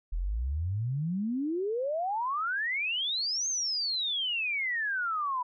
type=exponential two-way sweep; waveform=sine; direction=up then down; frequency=38.89 to 6480 to 972 Hz; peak=-28 dBFS; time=0.12-5.43 s; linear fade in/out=10 ms; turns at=3.48 s; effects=none